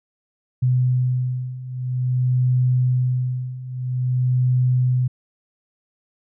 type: beating tone pair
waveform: sine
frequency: 126 / 126.5 Hz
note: B2 / B2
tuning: +35 / +42 cents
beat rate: 0.5 Hz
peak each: -22 / -19 dBFS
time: 0.62-5.08 s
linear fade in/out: 10 ms
effects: none